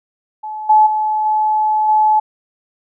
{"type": "tone with level steps", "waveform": "sine", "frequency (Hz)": 859, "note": "A5", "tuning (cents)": -42, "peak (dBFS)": [-23, -6, -14, -12, -9], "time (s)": [0.43, 2.2], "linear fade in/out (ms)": 10, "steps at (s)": [0.69, 0.86, 1.25, 1.88], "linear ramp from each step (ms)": 10, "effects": []}